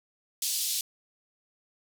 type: band-pass noise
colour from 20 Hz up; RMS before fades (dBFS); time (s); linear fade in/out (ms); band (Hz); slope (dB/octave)
pink; -30; 0.42-0.81; 2; 3800 to 16000; 24
effects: none